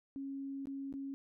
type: tone with dropouts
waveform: sine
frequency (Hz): 274.1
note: C#4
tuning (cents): -19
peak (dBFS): -39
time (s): 0.16-1.14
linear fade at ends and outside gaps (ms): 0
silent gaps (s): 0.656-0.671 / 0.926-0.939
effects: none